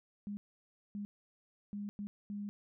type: tone bursts at uneven times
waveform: sine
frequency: 204.4 Hz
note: G#3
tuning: 27 cents flat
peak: -38 dBFS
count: 5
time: 0.27-0.37 / 0.95-1.05 / 1.73-1.89 / 1.99-2.07 / 2.3-2.49 s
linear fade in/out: 0 ms
effects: none